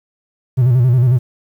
triangle tone with vibrato, 124.5 Hz, B2, 14 cents sharp, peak -6 dBFS, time 0.57-1.19 s, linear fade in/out 20 ms, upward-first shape square, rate 11 Hz, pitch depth 77 cents each way, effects tanh soft clip ceiling -2 dBFS + 8-bit

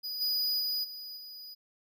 square tone with level steps, 4938 Hz, D#8, 14 cents flat, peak -35 / -28 / -30 / -41 / -44 dBFS, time 0.03-1.55 s, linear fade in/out 20 ms, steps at 0.2 / 0.59 / 0.83 / 1.16 s, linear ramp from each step 20 ms, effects none

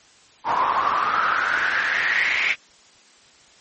pink noise with band-pass filter sweep, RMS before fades -21 dBFS, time 0.44-2.56 s, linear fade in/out 50 ms, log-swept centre 950 to 2300 Hz, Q 7.1, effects white hiss -52 dBFS RMS until 3.6 s + MP3 32 kbps

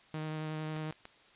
sawtooth tone with vibrato, 155.56 Hz, D#3, in tune, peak -32 dBFS, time 0.14-0.91 s, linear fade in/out 2 ms, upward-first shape triangle, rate 11 Hz, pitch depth 14 cents each way
clicks, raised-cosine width 0.3 ms, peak -30 dBFS, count 3, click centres 0.765 / 0.925 / 1.054 s
effects white hiss -61 dBFS RMS until 1.35 s + resampled to 8000 Hz

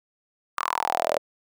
sawtooth tone with high-pass filter sweep, 41 Hz, E1, 9 cents flat, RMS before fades -26 dBFS, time 0.57-1.18 s, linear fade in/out 10 ms, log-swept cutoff 1200 to 560 Hz, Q 7, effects none

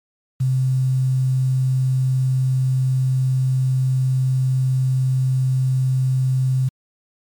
sine tone with quantisation, 130.2 Hz, C3, 8 cents flat, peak -15 dBFS, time 0.4-6.69 s, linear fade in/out 10 ms, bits 7, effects MP3 96 kbps

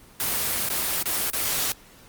white noise with dropouts, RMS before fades -25 dBFS, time 0.2-1.72 s, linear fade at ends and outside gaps 1 ms, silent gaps 0.688-0.701 / 1.028-1.057 / 1.302-1.333 s, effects pink hiss -51 dBFS RMS until 2.08 s + Opus 24 kbps

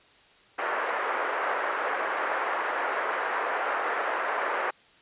white band-pass noise, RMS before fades -29 dBFS, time 0.58-4.71 s, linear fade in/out 10 ms, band 430 to 1700 Hz, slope 24 dB/octave, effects white hiss -57 dBFS RMS until 5.01 s + resampled to 8000 Hz

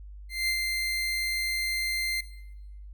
30% pulse tone with ADSR envelope, 2087 Hz, C7, 5 cents flat, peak -21 dBFS, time 0.29-2.21 s, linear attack 190 ms, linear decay 76 ms, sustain -3 dB, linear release 8 ms, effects noise-tail reverb RT60 0.9 s tail -17 dB re dry + added 50 Hz sine -41 dBFS peak until 2.93 s

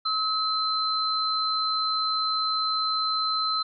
sine tone pair together, 1285 / 4080 Hz, E6 / C8, -45 / -44 cents, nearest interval octave + minor sixth, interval 2001 cents, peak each -26 dBFS, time 0.05-3.63 s, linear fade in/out 10 ms, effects none

